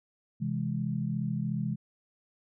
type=chord; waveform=sine; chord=C augmented; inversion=none; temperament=equal; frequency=130.81 / 164.81 / 207.7 Hz; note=C3 / E3 / G#3; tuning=0 / 0 / 0 cents; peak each=-33 dBFS; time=0.4-1.76 s; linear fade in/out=20 ms; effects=none